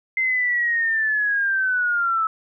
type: linear sweep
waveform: sine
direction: down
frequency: 2081 to 1300 Hz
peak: -18 dBFS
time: 0.17-2.27 s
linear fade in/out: 2 ms
effects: none